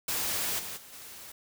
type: noise with level steps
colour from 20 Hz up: white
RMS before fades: -31 / -39 / -50 / -46 dBFS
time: 0.08-1.32 s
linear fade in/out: 5 ms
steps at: 0.58 / 0.76 / 0.92 s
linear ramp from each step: 20 ms
effects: none